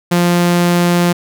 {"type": "tone", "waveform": "sawtooth", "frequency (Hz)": 174.61, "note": "F3", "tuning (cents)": 0, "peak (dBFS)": -6, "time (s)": [0.11, 1.13], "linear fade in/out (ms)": 10, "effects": []}